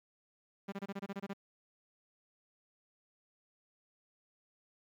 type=tone bursts; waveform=sawtooth; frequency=197.9 Hz; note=G3; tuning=17 cents sharp; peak=-34 dBFS; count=10; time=0.68-1.335 s; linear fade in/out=10 ms; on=43 ms; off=25 ms; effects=low-pass 3000 Hz 12 dB/octave + 11-bit